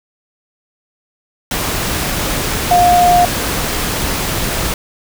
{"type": "tone in noise", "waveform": "sine", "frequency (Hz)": 709, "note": "F5", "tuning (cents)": 26, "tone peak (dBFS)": -7, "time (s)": [2.71, 3.25], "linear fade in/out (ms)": 2, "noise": "pink", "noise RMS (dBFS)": -18, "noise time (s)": [1.51, 4.74], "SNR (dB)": 8, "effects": []}